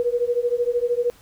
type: beating tone pair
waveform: sine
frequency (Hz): 476.1 / 489.1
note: A#4 / B4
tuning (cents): +37 / -17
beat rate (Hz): 13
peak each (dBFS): -22 / -22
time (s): 0-1.1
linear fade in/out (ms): 0
effects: pink hiss -52 dBFS RMS until 1.21 s